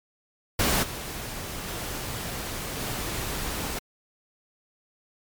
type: noise with level steps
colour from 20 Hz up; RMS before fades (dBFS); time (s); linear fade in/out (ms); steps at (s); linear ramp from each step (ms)
pink; -23 / -35 / -33 / -31; 0.59-3.79; 5; 0.82 / 1.67 / 2.78; 20
effects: MP3 96 kbps